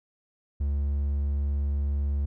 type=tone; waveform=triangle; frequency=71 Hz; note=C#2; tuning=42 cents sharp; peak=-22 dBFS; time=0.6-2.26 s; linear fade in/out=10 ms; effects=none

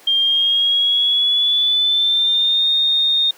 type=tone with pitch glide; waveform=sine; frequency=3200 to 3676 Hz; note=G7 to A#7; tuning=+35 to -25 cents; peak=-13 dBFS; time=0.07-3.31 s; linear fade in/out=5 ms; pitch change=+240 cents; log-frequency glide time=0.2-2.68 s; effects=pink hiss -45 dBFS RMS until 3.37 s + high-pass 400 Hz 12 dB/octave

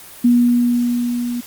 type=tone with level ramp; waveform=sine; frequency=241.4 Hz; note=B3; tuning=39 cents flat; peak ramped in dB=-8 to -20 dBFS; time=0.24-1.41 s; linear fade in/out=10 ms; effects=white hiss -38 dBFS RMS until 1.46 s + Opus 32 kbps

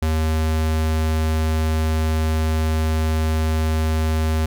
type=tone; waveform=square; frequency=79 Hz; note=D#2; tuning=27 cents sharp; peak=-18 dBFS; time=0.02-4.46 s; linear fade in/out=5 ms; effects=none

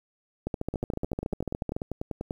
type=two click trains; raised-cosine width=2 ms; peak=-18 / -16 dBFS; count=17 / 19; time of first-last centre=0.74-2.309 / 0.47-1.765 s; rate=10.2 / 13.9 Hz; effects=9-bit

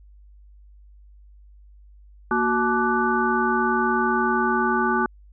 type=tone cluster; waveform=sine; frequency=235 / 368.6 / 865 / 1171 / 1488 Hz; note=A#3 / F#4 / A5 / D6 / F#6; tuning=+14 / -7 / -30 / -5 / +9 cents; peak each=-25 dBFS; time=2.31-5.06 s; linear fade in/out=2 ms; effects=added 50 Hz sine -46 dBFS peak until 5.32 s

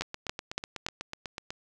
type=two click trains; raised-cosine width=0.2 ms; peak=-12 / -19 dBFS; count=4 / 13; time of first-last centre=0.01-0.865 / 0.02-1.505 s; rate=3.51 / 8.08 Hz; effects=none

